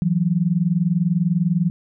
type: tone pair together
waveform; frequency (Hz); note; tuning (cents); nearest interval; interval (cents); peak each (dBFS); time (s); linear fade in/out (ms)
sine; 163.5 / 183.52; E3 / F#3; -14 / -14; major second; 200; -19; 0.02-1.7; 0
effects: none